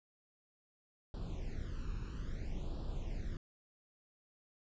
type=noise with flanger; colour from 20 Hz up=brown; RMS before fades=-40 dBFS; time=1.14-3.37 s; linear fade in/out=2 ms; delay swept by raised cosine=0.23 to 0.75 ms; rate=0.6 Hz; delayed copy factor=+0.95; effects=resampled to 16000 Hz